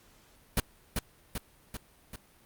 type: noise with echo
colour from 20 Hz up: pink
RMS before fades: -26 dBFS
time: 0.57-0.6 s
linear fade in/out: 2 ms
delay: 390 ms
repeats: 4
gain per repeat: -4 dB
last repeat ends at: 2.16 s
effects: pink hiss -61 dBFS RMS until 2.45 s + Opus 48 kbps